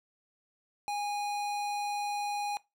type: tone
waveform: square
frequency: 822 Hz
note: G#5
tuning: 18 cents flat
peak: -32 dBFS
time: 0.88-2.57 s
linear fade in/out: 0 ms
effects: noise-tail reverb RT60 0.2 s tail -20 dB re dry + low-pass 11000 Hz 12 dB/octave